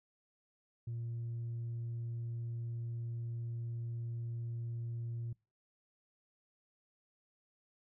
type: tone with tanh clipping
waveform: triangle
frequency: 117 Hz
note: A#2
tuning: 7 cents sharp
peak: -38 dBFS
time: 0.87-5.33 s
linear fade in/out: 5 ms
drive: 6 dB
effects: noise-tail reverb RT60 0.3 s tail -26 dB re dry